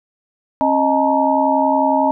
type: tone cluster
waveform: sine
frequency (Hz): 270.7 / 622 / 866 / 937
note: C#4 / D#5 / A5 / A#5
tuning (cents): -41 / -1 / -28 / +9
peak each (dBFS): -18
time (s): 0.61-2.11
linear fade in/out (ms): 0
effects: none